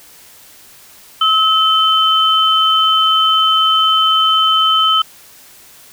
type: tone pair together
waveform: sine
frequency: 1290 / 3068 Hz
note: E6 / G7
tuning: -38 / -38 cents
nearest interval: octave + minor third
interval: 1500 cents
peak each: -12 dBFS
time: 1.21-5.02 s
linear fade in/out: 5 ms
effects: white hiss -42 dBFS RMS until 5.92 s